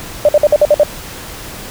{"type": "tone bursts", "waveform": "sine", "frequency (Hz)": 594, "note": "D5", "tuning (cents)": 20, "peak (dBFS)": -4, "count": 7, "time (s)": [0.25, 0.834], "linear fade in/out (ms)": 2, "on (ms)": 38, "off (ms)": 53, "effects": ["pink hiss -29 dBFS RMS until 1.7 s"]}